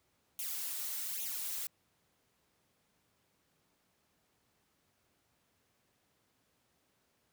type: noise with flanger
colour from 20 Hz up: blue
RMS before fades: -39 dBFS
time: 0.39-1.67 s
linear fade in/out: 2 ms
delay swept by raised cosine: 0.3 to 4.9 ms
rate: 1.2 Hz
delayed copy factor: +0.85
effects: pink hiss -75 dBFS RMS until 7.32 s + high-pass 80 Hz 12 dB/octave